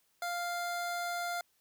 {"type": "tone", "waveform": "25% pulse", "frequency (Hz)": 698.5, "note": "F5", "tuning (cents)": 0, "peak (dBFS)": -30, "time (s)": [0.22, 1.41], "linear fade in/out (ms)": 2, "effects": ["white hiss -73 dBFS RMS until 1.6 s"]}